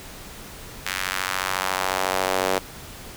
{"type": "tone with high-pass filter sweep", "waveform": "sawtooth", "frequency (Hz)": 94, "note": "F#2", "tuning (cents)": 28, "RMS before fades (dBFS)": -25, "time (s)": [0.86, 2.59], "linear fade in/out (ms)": 5, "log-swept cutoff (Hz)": [1800, 480], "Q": 1.3, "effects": ["pink hiss -40 dBFS RMS until 3.16 s"]}